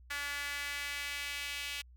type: tone with high-pass filter sweep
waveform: sawtooth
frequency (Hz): 286.6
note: D4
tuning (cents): -42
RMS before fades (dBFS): -39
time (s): 0.1-1.82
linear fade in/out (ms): 10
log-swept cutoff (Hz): 1700 to 2600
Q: 2.4
effects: added 61 Hz sine -54 dBFS peak until 1.96 s